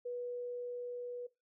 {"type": "tone with level ramp", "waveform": "sine", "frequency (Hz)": 488.2, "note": "B4", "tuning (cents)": -20, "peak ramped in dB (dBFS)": [-37, -40], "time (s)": [0.05, 1.27], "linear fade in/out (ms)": 10, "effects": ["noise-tail reverb RT60 0.2 s tail -18 dB re dry"]}